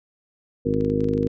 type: harmonic tone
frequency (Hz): 51.91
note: G#1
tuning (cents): 0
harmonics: 1 / 2 / 3 / 4 / 5 / 6 / 7 / 8 / 9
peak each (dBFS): -34 / -30 / -28 / -32 / -24 / -33 / -29 / -35 / -24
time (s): 0.65-1.28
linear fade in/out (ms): 10
type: clicks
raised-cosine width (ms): 0.2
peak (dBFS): -28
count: 11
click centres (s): 0.739 / 0.809 / 0.848 / 0.9 / 1.006 / 1.043 / 1.087 / 1.136 / 1.178 / 1.231 / 1.271
effects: none